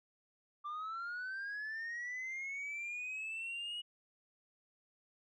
sine linear sweep, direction up, 1170 to 2915 Hz, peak -37 dBFS, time 0.64-3.82 s, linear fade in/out 20 ms, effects tanh soft clip ceiling -38 dBFS

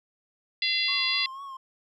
harmonic tone, 684 Hz, F5, 36 cents flat, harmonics 3 / 4 / 5 / 6 / 7, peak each -30 / -30 / -30 / -30 / -30 dBFS, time 0.62-1.26 s, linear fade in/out 2 ms
triangle tone with vibrato, 1085 Hz, C#6, 37 cents flat, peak -35 dBFS, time 0.88-1.57 s, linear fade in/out 5 ms, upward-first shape triangle, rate 4.1 Hz, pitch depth 61 cents each way
effects none

